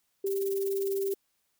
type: tone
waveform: sine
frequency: 392 Hz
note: G4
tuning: in tune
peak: -27 dBFS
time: 0.24-1.14 s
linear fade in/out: 5 ms
type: noise with tremolo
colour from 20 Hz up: violet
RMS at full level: -38 dBFS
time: 0.26-1.15 s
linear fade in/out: 10 ms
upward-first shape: sine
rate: 20 Hz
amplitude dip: 85%
effects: white hiss -75 dBFS RMS until 1.59 s